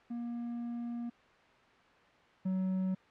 triangle tone pair in turn, 237.1 / 187.54 Hz, A#3 / F#3, +30 / +24 cents, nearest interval major third, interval 406 cents, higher first, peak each -34 / -28 dBFS, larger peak second, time 0.1-1.1 / 2.45-2.95 s, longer first, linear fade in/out 10 ms, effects white hiss -61 dBFS RMS until 3.1 s + low-pass 2000 Hz 12 dB/octave

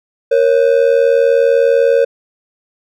triangle ring-modulated tone, 508 Hz, B4, 49 cents sharp, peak -3 dBFS, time 0.31-2.05 s, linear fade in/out 10 ms, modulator 40 Hz, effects none

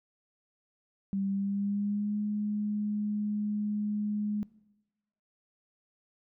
sine tone with pitch glide, 196 to 208.9 Hz, G3 to G#3, 0 to +10 cents, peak -28 dBFS, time 1.13-4.43 s, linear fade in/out 0 ms, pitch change +110 cents, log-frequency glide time 1.28-2.18 s, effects noise-tail reverb RT60 1.0 s tail -21 dB re dry

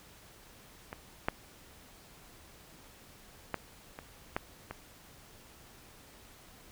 clicks, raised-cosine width 0.5 ms, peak -25 / -13 / -17 / -27 / -16 / -24 dBFS, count 6, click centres 0.929 / 1.285 / 3.543 / 3.989 / 4.365 / 4.71 s, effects pink hiss -56 dBFS RMS until 6.71 s

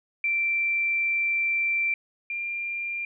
sine tone pair in turn, 2349 / 2387 Hz, D7 / D7, 0 / +28 cents, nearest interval unison, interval 28 cents, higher second, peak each -22 / -28 dBFS, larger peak first, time 0.24-1.94 / 2.3-3.05 s, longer first, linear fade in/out 2 ms, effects none

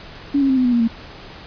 sine tone with pitch steps, 282.5 / 272.7 / 263.3 / 254.2 / 245.4 / 236.9 / 228.7 Hz, C#4 / C#4 / C4 / C4 / B3 / A#3 / A#3, +33 / -28 / +11 / -50 / -11 / +28 / -33 cents, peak -13 dBFS, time 0.34-0.879 s, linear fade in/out 10 ms, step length 77 ms, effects pink hiss -38 dBFS RMS until 1.46 s + resampled to 11025 Hz

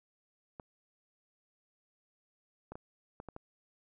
clicks, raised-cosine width 1 ms, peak -30 dBFS, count 6, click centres 0.598 / 2.72 / 2.755 / 3.201 / 3.287 / 3.364 s, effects none

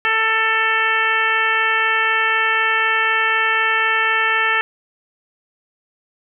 harmonic tone, 444 Hz, A4, 16 cents sharp, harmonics 1 / 2 / 3 / 4 / 5 / 6 / 7, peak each -29 / -25 / -21 / -18 / -23 / -23 / -29 dBFS, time 0.05-4.61 s, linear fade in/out 0 ms, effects none

